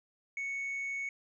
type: tone with hard clipping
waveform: triangle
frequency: 2217 Hz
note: C#7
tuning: in tune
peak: -33 dBFS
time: 0.37-1.09 s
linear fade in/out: 2 ms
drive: 1 dB
effects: resampled to 22050 Hz